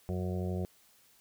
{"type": "harmonic tone", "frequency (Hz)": 91.3, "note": "F#2", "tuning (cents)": -23, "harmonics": [1, 2, 4, 5, 6, 7, 8], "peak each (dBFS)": [-34, -36, -40, -45, -46, -47, -49], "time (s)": [0.09, 0.65], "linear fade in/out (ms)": 0, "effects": ["white hiss -64 dBFS RMS until 1.2 s"]}